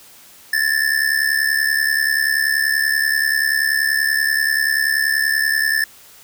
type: ring-modulated tone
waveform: square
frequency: 1760 Hz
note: A6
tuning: in tune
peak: -13 dBFS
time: 0.53-5.84 s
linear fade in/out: 2 ms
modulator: 35.2 Hz
effects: white hiss -45 dBFS RMS until 6.23 s